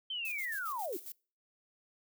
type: linear sweep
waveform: sine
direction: down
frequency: 3146 to 311.1 Hz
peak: -35 dBFS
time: 0.1-0.97 s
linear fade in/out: 5 ms
type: noise with tremolo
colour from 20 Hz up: violet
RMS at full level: -44 dBFS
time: 0.25-1.12 s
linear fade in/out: 2 ms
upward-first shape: square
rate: 7.4 Hz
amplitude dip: 65%
effects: noise-tail reverb RT60 0.4 s tail -25 dB re dry